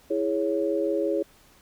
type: chord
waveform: sine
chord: C# minor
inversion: first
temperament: equal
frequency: 329.6 / 415.3 / 554.4 Hz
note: E4 / G#4 / C#5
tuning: 0 / 0 / 0 cents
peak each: -27 dBFS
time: 0.1-1.23 s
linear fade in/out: 10 ms
effects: pink hiss -57 dBFS RMS until 1.61 s